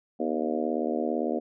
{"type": "harmonic tone with a mistuned harmonic", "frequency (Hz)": 77.78, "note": "D#2", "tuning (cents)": 0, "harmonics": [3, 4, 5, 6, 7, 8, 9], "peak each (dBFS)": [-31, -32, -33, -34, -34, -35, -36], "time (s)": [0.19, 1.4], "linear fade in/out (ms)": 20, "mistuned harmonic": 3, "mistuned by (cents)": 65, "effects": []}